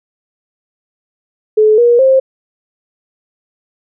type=tone with pitch steps; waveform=sine; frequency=430 / 477.1 / 529.4 Hz; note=A4 / A#4 / C5; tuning=-40 / +40 / +20 cents; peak=-5 dBFS; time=1.57-2.2 s; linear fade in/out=10 ms; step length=210 ms; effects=none